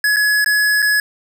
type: tone with dropouts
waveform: square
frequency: 1691 Hz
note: G#6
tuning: 31 cents sharp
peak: -13 dBFS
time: 0.04-1 s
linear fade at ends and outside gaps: 2 ms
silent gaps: 0.162-0.167 / 0.445-0.46 / 0.821-0.825 s
effects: none